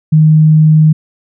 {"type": "tone", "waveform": "sine", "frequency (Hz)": 155.56, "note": "D#3", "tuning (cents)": 0, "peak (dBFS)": -3, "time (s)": [0.12, 0.93], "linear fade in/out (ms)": 10, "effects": []}